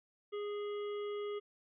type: harmonic tone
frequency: 413.1 Hz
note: G#4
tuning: 9 cents flat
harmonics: 1 / 3 / 5 / 7 / 8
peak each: -37 / -49 / -55 / -58 / -57 dBFS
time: 0.32-1.4 s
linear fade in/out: 20 ms
effects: none